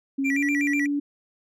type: tone with pitch glide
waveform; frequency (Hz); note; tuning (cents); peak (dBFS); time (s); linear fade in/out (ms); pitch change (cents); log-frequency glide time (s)
sine; 273.1 to 287.3; C#4 to D4; -26 to -38; -22; 0.18-1; 10; +88; 0.3-0.44
type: tone with vibrato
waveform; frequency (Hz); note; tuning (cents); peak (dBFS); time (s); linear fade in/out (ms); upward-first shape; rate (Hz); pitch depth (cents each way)
triangle; 2144; C7; +42; -23; 0.24-0.87; 20; square; 8.1; 170
effects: none